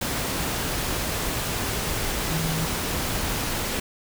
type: tone in noise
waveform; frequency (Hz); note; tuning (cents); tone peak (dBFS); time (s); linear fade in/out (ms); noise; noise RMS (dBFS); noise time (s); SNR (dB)
sine; 160.2; E3; -49; -26; 2.31-2.66; 5; pink; -27; 0.01-3.8; -2
effects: none